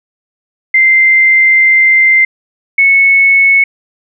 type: tone pair in turn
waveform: sine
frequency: 2085 / 2204 Hz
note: C7 / C#7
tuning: -7 / -11 cents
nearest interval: minor second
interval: 96 cents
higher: second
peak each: -4 dBFS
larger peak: neither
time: 0.74-2.25 / 2.78-3.64 s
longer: first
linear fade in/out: 5 ms
effects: none